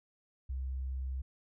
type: tone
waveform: sine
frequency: 65.41 Hz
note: C2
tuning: in tune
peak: -34 dBFS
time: 0.49-1.22 s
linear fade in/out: 10 ms
effects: none